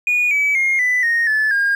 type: tone with pitch steps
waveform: triangle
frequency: 2453 / 2289 / 2135 / 1992.5 / 1859 / 1734.5 / 1618.4 Hz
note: D#7 / D7 / C7 / B6 / A#6 / A6 / G#6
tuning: -25 / -45 / +34 / +15 / -5 / -25 / -45 cents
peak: -11 dBFS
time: 0.07-1.75 s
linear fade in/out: 2 ms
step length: 240 ms
effects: tanh soft clip ceiling -10 dBFS